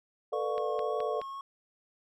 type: chord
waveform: sine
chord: B half-diminished seventh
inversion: third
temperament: just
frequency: 444.5 / 493.9 / 592.7 / 711.2 Hz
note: A4 / B4 / D5 / F5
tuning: +18 / 0 / +16 / +31 cents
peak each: -33 / -36 / -35 / -37 dBFS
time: 0.32-1.21 s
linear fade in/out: 10 ms
type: tone with vibrato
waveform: triangle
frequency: 1100 Hz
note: C#6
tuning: 14 cents flat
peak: -36 dBFS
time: 0.33-1.41 s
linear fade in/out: 2 ms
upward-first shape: sine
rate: 1.9 Hz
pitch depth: 22 cents each way
type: click train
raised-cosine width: 0.3 ms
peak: -27 dBFS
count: 4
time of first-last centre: 0.58-1.216 s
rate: 4.72 Hz
effects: none